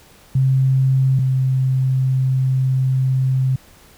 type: tone pair in turn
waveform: sine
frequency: 132.5 / 131.05 Hz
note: C3 / C3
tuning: +22 / +3 cents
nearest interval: unison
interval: 19 cents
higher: first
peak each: -12 / -14 dBFS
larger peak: first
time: 0.35-1.19 / 1.19-3.56 s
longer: second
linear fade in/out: 5 ms
effects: pink hiss -48 dBFS RMS until 3.97 s